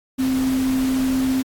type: tone in noise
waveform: sine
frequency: 261.6 Hz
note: C4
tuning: in tune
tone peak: -17 dBFS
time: 0.18-1.43 s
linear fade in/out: 20 ms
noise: pink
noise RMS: -32 dBFS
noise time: 0.18-1.43 s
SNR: +12 dB
effects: AAC 64 kbps